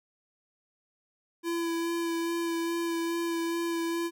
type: tone with vibrato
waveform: square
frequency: 336 Hz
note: E4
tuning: 33 cents sharp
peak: -29 dBFS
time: 1.43-4.11 s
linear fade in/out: 50 ms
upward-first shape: sine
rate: 2.4 Hz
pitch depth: 15 cents each way
effects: none